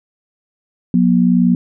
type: tone pair together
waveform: sine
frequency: 180.47 / 240.9 Hz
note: F#3 / B3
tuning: -43 / -43 cents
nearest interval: perfect fourth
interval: 500 cents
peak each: -12 dBFS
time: 0.94-1.55 s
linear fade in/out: 2 ms
effects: none